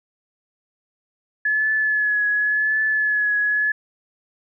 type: tone with vibrato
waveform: sine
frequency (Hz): 1708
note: G#6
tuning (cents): +48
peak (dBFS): -17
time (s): 1.45-3.72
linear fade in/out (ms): 5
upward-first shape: triangle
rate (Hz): 0.91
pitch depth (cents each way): 35
effects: none